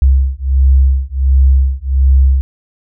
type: beating tone pair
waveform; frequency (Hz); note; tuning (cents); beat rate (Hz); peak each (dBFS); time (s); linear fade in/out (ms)
sine; 66 / 67.4; C2 / C#2; +16 / -48; 1.4; -10; 0.02-2.41; 0
effects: none